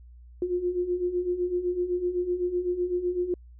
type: beating tone pair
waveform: sine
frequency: 351.1 / 359 Hz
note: F4 / F4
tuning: +9 / +48 cents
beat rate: 7.9 Hz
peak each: -31 / -26 dBFS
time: 0.42-3.34 s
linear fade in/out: 2 ms
effects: added 60 Hz sine -46 dBFS peak until 3.59 s